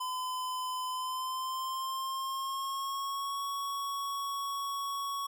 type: tone with pitch glide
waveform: square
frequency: 1016 to 1114.4 Hz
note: B5 to C#6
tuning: +49 to +9 cents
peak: -34 dBFS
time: 0-5.27 s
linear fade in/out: 10 ms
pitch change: +160 cents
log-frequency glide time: 0.88-3.45 s
effects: none